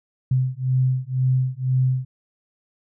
sine beating tone pair, 128.2 / 130.2 Hz, C3 / C3, -35 / -8 cents, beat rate 2 Hz, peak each -21 dBFS, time 0.31-2.05 s, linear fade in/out 5 ms, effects none

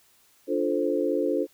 sine chord, D minor seventh, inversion none, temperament equal, 293.7 / 349.2 / 440 / 523.3 Hz, D4 / F4 / A4 / C5, 0 / 0 / 0 / 0 cents, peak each -28 dBFS, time 0.47-1.47 s, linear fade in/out 50 ms, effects white hiss -61 dBFS RMS until 1.53 s

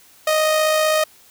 sawtooth tone with amplitude modulation, 622 Hz, D#5, 1 cent flat, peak -10 dBFS, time 0.27-1.04 s, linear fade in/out 5 ms, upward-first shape sine, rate 55.6 Hz, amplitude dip 30%, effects white hiss -50 dBFS RMS until 1.3 s

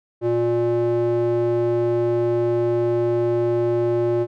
square tone with band-pass filter, 118.5 Hz, A#2, 29 cents sharp, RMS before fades -20 dBFS, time 0.21-4.27 s, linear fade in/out 50 ms, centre 430 Hz, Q 5.6, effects none

